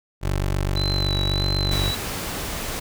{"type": "tone", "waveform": "20% pulse", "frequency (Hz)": 47.95, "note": "G1", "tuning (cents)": -37, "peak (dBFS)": -16, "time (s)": [0.21, 1.93], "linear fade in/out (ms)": 50}
{"type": "tone with vibrato", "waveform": "sine", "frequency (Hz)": 3996, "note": "B7", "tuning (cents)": 20, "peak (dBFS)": -25, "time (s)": [0.76, 1.95], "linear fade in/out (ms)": 5, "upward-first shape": "sine", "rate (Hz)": 1.6, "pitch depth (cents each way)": 35}
{"type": "noise", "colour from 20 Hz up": "pink", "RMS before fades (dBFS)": -29, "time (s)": [1.71, 2.8], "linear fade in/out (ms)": 10}
{"effects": []}